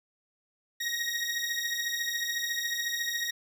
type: beating tone pair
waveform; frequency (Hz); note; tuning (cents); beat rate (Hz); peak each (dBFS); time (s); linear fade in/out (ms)
20% pulse; 1875 / 1889; A#6 / A#6; +10 / +22; 14; -28 / -27; 0.8-3.31; 10
effects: none